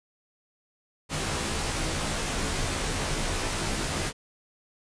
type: noise with comb filter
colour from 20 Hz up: pink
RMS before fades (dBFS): -29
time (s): 1.09-4.13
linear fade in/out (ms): 50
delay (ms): 17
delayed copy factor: -0.9
effects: resampled to 22050 Hz